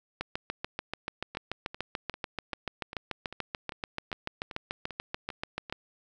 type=two click trains; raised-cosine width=0.3 ms; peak=-16 / -24 dBFS; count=39 / 12; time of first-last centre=0.21-5.725 / 1.35-5.698 s; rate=6.89 / 2.53 Hz; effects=none